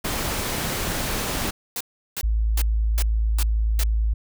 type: noise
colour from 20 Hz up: pink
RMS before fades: -26 dBFS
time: 0.04-1.51 s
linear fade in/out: 10 ms
type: noise bursts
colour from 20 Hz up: white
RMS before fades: -28 dBFS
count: 6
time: 1.76-3.836 s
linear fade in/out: 2 ms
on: 46 ms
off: 360 ms
type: tone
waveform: sine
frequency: 54.6 Hz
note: A1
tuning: 13 cents flat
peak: -18 dBFS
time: 2.23-4.14 s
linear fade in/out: 10 ms
effects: none